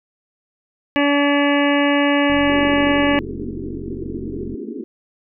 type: harmonic tone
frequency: 286.3 Hz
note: D4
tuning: 44 cents flat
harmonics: 1 / 2 / 3 / 4 / 6 / 7 / 8 / 9 / 10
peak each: -16 / -20 / -25 / -26 / -24 / -27 / -27 / -31 / -27 dBFS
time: 0.96-3.19 s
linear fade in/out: 0 ms
type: click train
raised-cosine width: 5 ms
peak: -21 dBFS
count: 103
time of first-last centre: 2.3-4.542 s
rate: 45.5 Hz
type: band-pass noise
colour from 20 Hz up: white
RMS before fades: -29 dBFS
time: 2.49-4.84 s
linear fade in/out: 0 ms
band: 210 to 420 Hz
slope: 96 dB/octave
effects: none